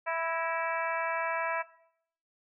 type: harmonic tone with a mistuned harmonic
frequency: 329.6 Hz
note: E4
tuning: in tune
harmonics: 2 / 3 / 4 / 5 / 6 / 7 / 8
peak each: -33 / -34 / -38 / -37 / -41 / -39 / -45 dBFS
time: 0.06-1.63 s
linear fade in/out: 20 ms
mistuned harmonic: 6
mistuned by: -50 cents
effects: noise-tail reverb RT60 0.7 s tail -19 dB re dry